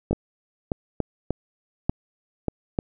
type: two click trains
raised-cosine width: 2 ms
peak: -10 / -9 dBFS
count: 5 / 4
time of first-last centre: 0.13-2.483 / 0.11-2.789 s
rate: 1.7 / 1.12 Hz
effects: none